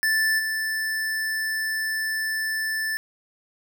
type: tone with level steps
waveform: square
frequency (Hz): 1760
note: A6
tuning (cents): 0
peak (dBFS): -20 / -25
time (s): 0.03-2.97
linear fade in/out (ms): 0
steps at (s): 0.38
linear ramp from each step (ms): 20
effects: none